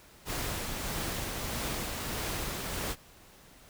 pink noise with tremolo, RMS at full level -34 dBFS, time 0.25-2.96 s, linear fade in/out 50 ms, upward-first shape sine, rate 1.6 Hz, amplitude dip 25%, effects pink hiss -56 dBFS RMS until 3.69 s

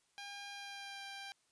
10% pulse tone with pitch glide, 805 to 791.6 Hz, G5 to G5, +46 to +17 cents, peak -37 dBFS, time 0.18-1.32 s, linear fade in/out 0 ms, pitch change -29 cents, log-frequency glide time 0.51-1.04 s, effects white hiss -75 dBFS RMS until 1.51 s + resampled to 22050 Hz

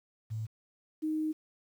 sine tone pair in turn, 110 / 311.1 Hz, A2 / D#4, 0 / 0 cents, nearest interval octave + tritone, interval 1800 cents, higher second, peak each -33 / -29 dBFS, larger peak second, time 0.3-0.47 / 1.02-1.33 s, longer second, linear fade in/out 20 ms, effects 10-bit

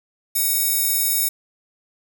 square tone with high-pass filter, 753 Hz, F#5, 30 cents sharp, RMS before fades -20 dBFS, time 0.35-1.29 s, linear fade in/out 10 ms, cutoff 10000 Hz, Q 0.72, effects none

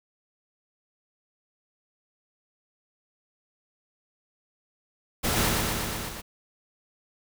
pink noise with echo, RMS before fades -26 dBFS, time 5.23-5.5 s, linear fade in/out 20 ms, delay 120 ms, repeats 6, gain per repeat -2 dB, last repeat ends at 6.22 s, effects none

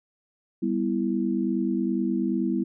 sine chord, E minor, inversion first, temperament just, 197.78 / 247.2 / 329.6 Hz, G3 / B3 / E4, +16 / +2 / 0 cents, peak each -27 dBFS, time 0.62-2.64 s, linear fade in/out 10 ms, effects none

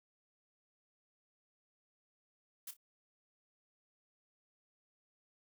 blue noise with echo, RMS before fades -45 dBFS, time 2.67-2.71 s, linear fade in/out 5 ms, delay 29 ms, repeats 2, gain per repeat -12 dB, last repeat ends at 2.768 s, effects none

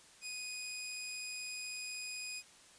15% pulse tone, 2489 Hz, D#7, in tune, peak -34 dBFS, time 0.21-2.43 s, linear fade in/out 50 ms, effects white hiss -60 dBFS RMS until 2.78 s + resampled to 22050 Hz

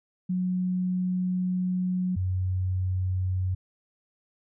sine tone pair in turn, 182.7 / 92.63 Hz, F#3 / F#2, -22 / +2 cents, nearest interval octave, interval 1176 cents, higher first, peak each -24 dBFS, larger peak neither, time 0.29-2.16 / 2.16-3.55 s, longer first, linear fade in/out 10 ms, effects none

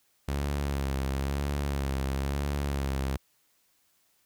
sawtooth tone with vibrato, 69.3 Hz, C#2, in tune, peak -24 dBFS, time 0.28-3.17 s, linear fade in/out 5 ms, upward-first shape sine, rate 1 Hz, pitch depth 54 cents each way, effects white hiss -69 dBFS RMS until 4.25 s

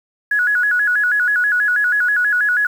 sine tone with vibrato, 1568 Hz, G6, in tune, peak -13 dBFS, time 0.31-2.67 s, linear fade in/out 5 ms, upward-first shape square, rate 6.2 Hz, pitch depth 120 cents each way, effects 7-bit

